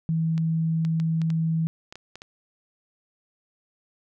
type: tone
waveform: sine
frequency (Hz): 162.2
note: E3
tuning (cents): -28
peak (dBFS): -21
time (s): 0.09-1.67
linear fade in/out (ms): 0
type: clicks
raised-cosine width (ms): 0.2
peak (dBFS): -23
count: 9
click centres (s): 0.379 / 0.85 / 1 / 1.217 / 1.303 / 1.925 / 1.956 / 2.156 / 2.219
effects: none